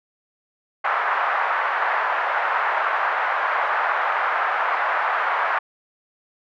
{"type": "band-pass noise", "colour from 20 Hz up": "white", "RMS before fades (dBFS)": -22, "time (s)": [0.84, 5.59], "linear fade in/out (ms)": 10, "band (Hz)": [690, 1600], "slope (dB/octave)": 24, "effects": []}